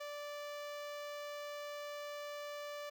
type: tone with notch filter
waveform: sawtooth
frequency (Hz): 585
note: D5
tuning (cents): -7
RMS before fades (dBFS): -45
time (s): 0-2.9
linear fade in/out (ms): 10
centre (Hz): 10000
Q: 0.99
effects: none